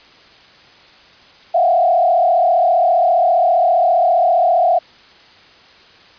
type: tone with frequency modulation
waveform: sine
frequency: 698.5 Hz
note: F5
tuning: in tune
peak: -10 dBFS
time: 1.54-4.79 s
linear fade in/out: 10 ms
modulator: 35 Hz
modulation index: 1.4
effects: white hiss -45 dBFS RMS until 6.18 s + resampled to 11025 Hz